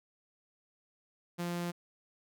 sawtooth tone, 173.7 Hz, F3, 9 cents flat, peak -30 dBFS, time 1.38-1.72 s, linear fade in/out 20 ms, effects none

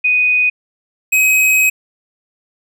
sine / square tone pair in turn, 2489 / 2535 Hz, D#7 / D#7, 0 / +32 cents, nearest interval unison, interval 32 cents, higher second, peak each -10 dBFS, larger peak neither, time 0.04-0.5 / 1.12-1.7 s, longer second, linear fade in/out 10 ms, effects none

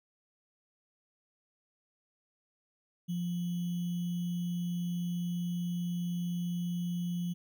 sine tone with sample-and-hold, 174.61 Hz, F3, in tune, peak -31 dBFS, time 3.08-7.34 s, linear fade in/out 20 ms, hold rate 3150 Hz, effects none

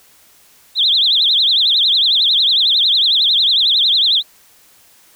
sine tone with vibrato, 3613 Hz, A7, 45 cents sharp, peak -10 dBFS, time 0.75-4.23 s, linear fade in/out 50 ms, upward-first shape triangle, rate 11 Hz, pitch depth 260 cents each way, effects white hiss -49 dBFS RMS until 5.15 s

